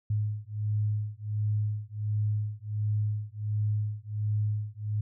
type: beating tone pair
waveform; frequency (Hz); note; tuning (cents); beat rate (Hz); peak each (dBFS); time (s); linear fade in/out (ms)
sine; 104.9 / 106.3; G#2 / G#2; +18 / +41; 1.4; -30; 0.1-5.01; 5
effects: none